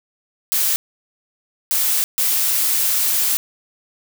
blue noise bursts at uneven times, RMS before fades -18 dBFS, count 3, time 0.52-0.76 / 1.71-2.04 / 2.18-3.37 s, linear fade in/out 0 ms, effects none

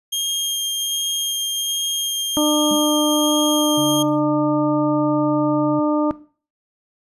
sawtooth tone with vibrato, 3220 Hz, G7, 46 cents sharp, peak -17 dBFS, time 0.12-4.03 s, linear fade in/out 10 ms, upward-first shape sine, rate 1.3 Hz, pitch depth 8 cents each way
harmonic tone, 300 Hz, D4, 37 cents sharp, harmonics 1 / 2 / 3 / 4, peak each -16 / -22 / -26 / -28 dBFS, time 2.37-6.11 s, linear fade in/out 0 ms
sine tone with exponential decay, 210 Hz, G#3, 19 cents sharp, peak -21 dBFS, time 2.71-2.89 s, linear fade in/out 2 ms, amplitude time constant 37 ms
sine tone with pitch glide, 140 to 138.47 Hz, C#3 to C#3, +18 to -2 cents, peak -26 dBFS, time 3.77-5.8 s, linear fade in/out 10 ms, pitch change -20 cents, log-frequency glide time 4.78-5.28 s
effects noise-tail reverb RT60 0.4 s tail -17 dB re dry + resampled to 32000 Hz

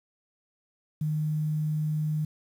sine tone with quantisation, 153.3 Hz, D#3, 25 cents flat, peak -25 dBFS, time 1.01-2.25 s, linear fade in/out 5 ms, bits 9, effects none

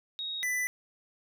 sine / square tone pair in turn, 3767 / 1992 Hz, A#7 / B6, +17 / +14 cents, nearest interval major seventh, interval 1103 cents, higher first, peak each -33 / -29 dBFS, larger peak second, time 0.19-0.43 / 0.43-0.67 s, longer neither, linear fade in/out 0 ms, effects none

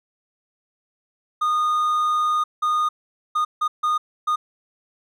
triangle tone bursts at uneven times, 1228 Hz, D#6, 23 cents flat, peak -16 dBFS, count 6, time 1.41-2.44 / 2.62-2.89 / 3.35-3.45 / 3.61-3.68 / 3.83-3.98 / 4.27-4.36 s, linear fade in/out 10 ms, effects none

